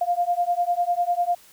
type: beating tone pair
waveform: sine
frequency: 697 / 707 Hz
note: F5 / F5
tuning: -4 / +21 cents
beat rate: 10 Hz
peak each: -23 dBFS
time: 0.01-1.35 s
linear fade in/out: 5 ms
effects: white hiss -52 dBFS RMS until 1.52 s